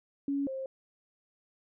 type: tone pair in turn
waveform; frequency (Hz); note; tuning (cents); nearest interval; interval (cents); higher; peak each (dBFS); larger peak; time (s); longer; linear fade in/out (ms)
sine; 280 / 530.9; C#4 / C5; +18 / +25; major seventh; 1107; second; -28 / -34; first; 0.28-0.47 / 0.47-0.66; neither; 2
effects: none